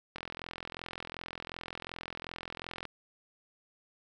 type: click train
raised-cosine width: 0.3 ms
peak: -23 dBFS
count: 116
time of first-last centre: 0.16-2.853 s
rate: 42.7 Hz
effects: none